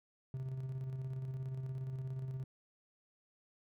triangle tone with tremolo, 131.3 Hz, C3, 6 cents sharp, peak -35 dBFS, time 0.34-2.44 s, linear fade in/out 2 ms, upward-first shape square, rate 17 Hz, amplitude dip 35%, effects none

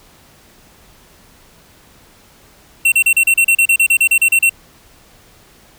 square tone bursts, 2717 Hz, F7, 48 cents flat, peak -9 dBFS, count 16, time 2.85-4.495 s, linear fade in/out 5 ms, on 70 ms, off 35 ms, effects pink hiss -47 dBFS RMS until 5.78 s

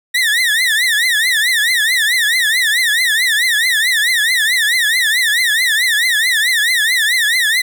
30% pulse tone with vibrato, 1864.7 Hz, A#6, in tune, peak -9 dBFS, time 0.14-7.62 s, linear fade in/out 10 ms, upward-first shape triangle, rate 4.6 Hz, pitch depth 210 cents each way, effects none

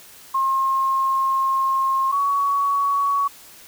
sine tone pair in turn, 1070 / 1122.2 Hz, C6 / C#6, +38 / +21 cents, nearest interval minor second, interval 83 cents, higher second, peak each -17 dBFS, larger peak neither, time 0.34-2.12 / 2.12-3.28 s, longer first, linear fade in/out 10 ms, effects white hiss -45 dBFS RMS until 3.67 s

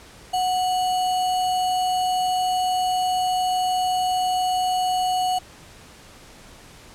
sine tone with sample-and-hold, 737 Hz, F#5, 7 cents flat, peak -19 dBFS, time 0.33-5.39 s, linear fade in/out 10 ms, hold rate 3675 Hz, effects pink hiss -46 dBFS RMS until 6.94 s + low-pass 10000 Hz 12 dB/octave

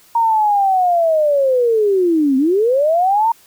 sine linear two-way sweep, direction down then up, 936 to 256.5 to 936 Hz, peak -11 dBFS, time 0.15-3.32 s, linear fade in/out 5 ms, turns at 2.37 s, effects white hiss -49 dBFS RMS until 3.46 s

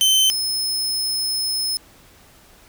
sawtooth tone pair in turn, 3081 / 5192 Hz, G7 / E8, -31 / -27 cents, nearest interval major sixth, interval 904 cents, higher second, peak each -10 / -18 dBFS, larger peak first, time 0.01-0.3 / 0.3-1.77 s, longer second, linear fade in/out 0 ms, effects pink hiss -50 dBFS RMS until 2.68 s

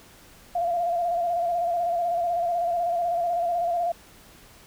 sine tone with vibrato, 692 Hz, F5, 16 cents flat, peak -22 dBFS, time 0.55-3.92 s, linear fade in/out 5 ms, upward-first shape square, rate 16 Hz, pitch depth 38 cents each way, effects pink hiss -51 dBFS RMS until 4.66 s

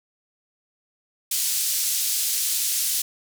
white band-pass noise, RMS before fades -24 dBFS, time 1.31-3.02 s, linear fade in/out 5 ms, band 4300 to 13000 Hz, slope 12 dB/octave, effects none

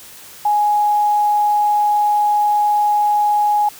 sine tone, 833 Hz, G#5, 5 cents sharp, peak -12 dBFS, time 0.45-3.69 s, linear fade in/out 5 ms, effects white hiss -39 dBFS RMS until 3.79 s

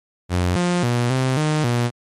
sawtooth tone with pitch steps, 89.4 / 176.7 / 120.7 / 130.3 / 153.4 / 120.3 Hz, F2 / F3 / B2 / C3 / D#3 / B2, +41 / +21 / -39 / -7 / -24 / -45 cents, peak -13 dBFS, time 0.29-1.91 s, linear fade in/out 50 ms, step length 270 ms, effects low-pass 10000 Hz 12 dB/octave + MP3 64 kbps

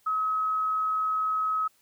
sine tone, 1278 Hz, D#6, 46 cents sharp, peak -24 dBFS, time 0.06-1.68 s, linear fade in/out 10 ms, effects white hiss -65 dBFS RMS until 1.81 s

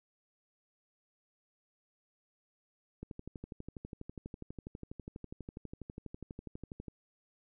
click train, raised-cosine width 3 ms, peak -30 dBFS, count 48, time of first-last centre 3.03-6.882 s, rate 12.2 Hz, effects none

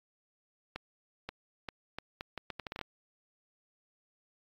accelerating click train, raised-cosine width 0.3 ms, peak -22 dBFS, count 13, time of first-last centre 0.76-2.813 s, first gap 530 ms, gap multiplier 0.75, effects AAC 32 kbps

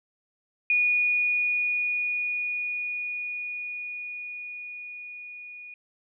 sine tone with level ramp, 2455 Hz, D#7, 24 cents flat, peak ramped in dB -19 to -40 dBFS, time 0.7-5.74 s, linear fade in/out 2 ms, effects none

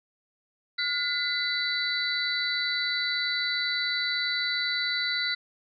sine tone cluster, 1432 / 2018 / 3975 / 4537 Hz, F6 / B6 / B7 / C#8, +43 / +37 / +10 / +39 cents, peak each -32 / -31 / -29 / -34 dBFS, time 0.78-5.35 s, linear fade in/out 10 ms, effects none

